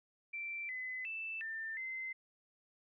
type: tone with pitch steps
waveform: sine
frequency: 2345 / 2023 / 2647 / 1791 / 2065 Hz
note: D7 / B6 / E7 / A6 / C7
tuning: -3 / +41 / +7 / +30 / -23 cents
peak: -39 dBFS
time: 0.33-2.13 s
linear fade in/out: 10 ms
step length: 360 ms
effects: none